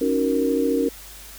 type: chord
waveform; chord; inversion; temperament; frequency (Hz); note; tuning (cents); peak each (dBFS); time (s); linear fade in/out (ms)
sine; D# minor seventh; third; equal; 277.2 / 311.1 / 370 / 466.2; C#4 / D#4 / F#4 / A#4; 0 / 0 / 0 / 0; -22 / -26 / -27 / -22; 0.01-0.89; 5
effects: added 50 Hz sine -45 dBFS peak until 1.38 s + white hiss -42 dBFS RMS until 1.38 s